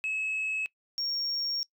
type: tone pair in turn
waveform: sine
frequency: 2580 / 5546 Hz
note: E7 / F8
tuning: -38 / -13 cents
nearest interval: octave + minor second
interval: 1325 cents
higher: second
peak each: -27 dBFS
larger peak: neither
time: 0.04-0.66 / 0.98-1.63 s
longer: second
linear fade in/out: 0 ms
effects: noise-tail reverb RT60 0.1 s tail -23 dB re dry + tanh soft clip ceiling -26 dBFS